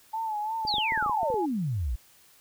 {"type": "tone with vibrato", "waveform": "sine", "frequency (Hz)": 868, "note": "A5", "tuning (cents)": -24, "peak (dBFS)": -28, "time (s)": [0.13, 1.46], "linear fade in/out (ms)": 10, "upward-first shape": "sine", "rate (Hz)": 2.9, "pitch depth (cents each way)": 70}
{"type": "clicks", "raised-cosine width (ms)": 2, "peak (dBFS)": -26, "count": 11, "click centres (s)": [0.651, 0.741, 0.783, 0.922, 0.976, 1.026, 1.062, 1.096, 1.231, 1.302, 1.342]}
{"type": "exponential sweep", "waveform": "sine", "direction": "down", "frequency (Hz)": [4867, 52.4], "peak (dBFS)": -26, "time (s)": [0.67, 1.96], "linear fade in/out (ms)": 10}
{"effects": ["white hiss -58 dBFS RMS until 2.4 s"]}